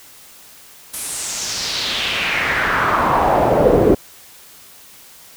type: noise with band-pass filter sweep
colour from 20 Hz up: brown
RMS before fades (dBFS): -17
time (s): 0.93-3.95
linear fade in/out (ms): 10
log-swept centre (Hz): 11000 to 390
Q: 2.9
effects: white hiss -43 dBFS RMS until 5.36 s